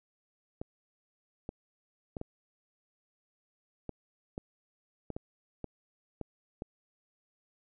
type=clicks; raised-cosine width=2 ms; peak=-24 dBFS; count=11; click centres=0.615 / 1.491 / 2.168 / 2.214 / 3.893 / 4.379 / 5.103 / 5.165 / 5.643 / 6.213 / 6.621 s; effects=none